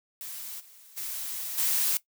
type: noise with level steps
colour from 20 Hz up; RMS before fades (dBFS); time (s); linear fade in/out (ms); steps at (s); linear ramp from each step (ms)
blue; -39 / -53 / -35 / -26; 0.21-1.97; 0; 0.59 / 0.96 / 1.57; 20
effects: noise-tail reverb RT60 0.1 s tail -17 dB re dry